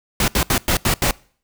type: noise bursts at uneven times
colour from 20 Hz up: pink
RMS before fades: -17 dBFS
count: 6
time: 0.2-0.28 / 0.35-0.43 / 0.5-0.58 / 0.68-0.77 / 0.85-0.94 / 1.02-1.11 s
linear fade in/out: 2 ms
effects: noise-tail reverb RT60 0.5 s tail -24 dB re dry